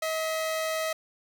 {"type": "tone pair together", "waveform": "sawtooth", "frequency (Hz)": [637, 2022], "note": ["D#5", "B6"], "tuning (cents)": [41, 40], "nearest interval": "octave + minor sixth", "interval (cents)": 1999, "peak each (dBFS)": [-24, -35], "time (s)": [0.02, 0.93], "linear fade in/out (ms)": 5, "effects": []}